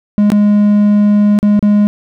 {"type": "tone with dropouts", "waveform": "triangle", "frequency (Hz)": 207, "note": "G#3", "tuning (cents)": -5, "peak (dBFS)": -4, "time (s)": [0.18, 1.87], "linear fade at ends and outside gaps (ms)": 0, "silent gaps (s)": [[0.302, 0.319], [1.389, 1.429], [1.593, 1.627]], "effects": []}